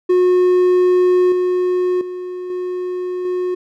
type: tone with level steps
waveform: triangle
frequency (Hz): 362.7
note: F#4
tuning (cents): -34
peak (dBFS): -8 / -12 / -22 / -18 / -15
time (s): 0.09-3.55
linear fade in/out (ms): 10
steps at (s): 1.32 / 2.01 / 2.5 / 3.25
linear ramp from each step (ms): 2
effects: none